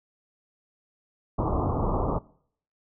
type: low-pass noise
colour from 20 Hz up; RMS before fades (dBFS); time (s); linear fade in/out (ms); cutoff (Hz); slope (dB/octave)
pink; -26; 1.38-2.19; 10; 1200; 96
effects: noise-tail reverb RT60 0.6 s tail -22 dB re dry